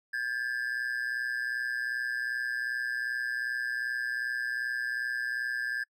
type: ring-modulated tone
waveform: triangle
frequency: 1664 Hz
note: G#6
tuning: 3 cents sharp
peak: -25 dBFS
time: 0.13-5.84 s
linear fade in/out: 10 ms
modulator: 61.3 Hz
effects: noise-tail reverb RT60 0.1 s tail -26 dB re dry